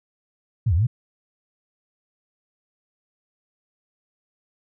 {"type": "linear two-way sweep", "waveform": "sine", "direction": "down then up", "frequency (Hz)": [130.4, 73.7, 130.4], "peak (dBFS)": -16, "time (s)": [0.66, 0.87], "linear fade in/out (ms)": 10, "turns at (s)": 0.74, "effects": []}